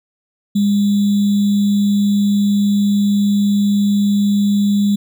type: tone with sample-and-hold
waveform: sine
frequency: 203.2 Hz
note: G#3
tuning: 38 cents flat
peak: -11 dBFS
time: 0.55-4.96 s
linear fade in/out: 10 ms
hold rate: 3675 Hz
effects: none